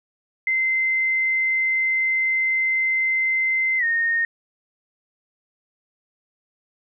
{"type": "tone with pitch glide", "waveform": "sine", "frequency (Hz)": [2072, 1845.9], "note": ["C7", "A#6"], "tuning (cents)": [-17, -18], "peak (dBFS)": -18, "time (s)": [0.47, 4.25], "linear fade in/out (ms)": 2, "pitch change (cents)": -201, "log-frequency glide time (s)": [3.78, 3.84], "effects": []}